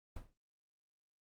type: noise with exponential decay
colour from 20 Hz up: brown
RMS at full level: -41 dBFS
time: 0.16-0.34 s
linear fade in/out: 5 ms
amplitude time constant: 39 ms
effects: noise-tail reverb RT60 0.1 s tail -18 dB re dry + Opus 32 kbps